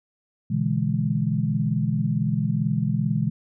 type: chord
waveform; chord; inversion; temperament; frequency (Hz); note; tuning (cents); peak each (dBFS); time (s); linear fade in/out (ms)
sine; E dominant seventh; second; equal with one note detuned; 122.33 / 146.83 / 164.81 / 207.7; B2 / D3 / E3 / G#3; -16 / 0 / 0 / 0; -26; 0.5-3.3; 10
effects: none